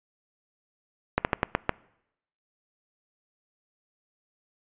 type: slowing click train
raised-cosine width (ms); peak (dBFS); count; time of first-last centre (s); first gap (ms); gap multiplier
0.5; -6; 6; 1.18-1.693; 69; 1.2
effects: noise-tail reverb RT60 0.8 s tail -23 dB re dry + resampled to 8000 Hz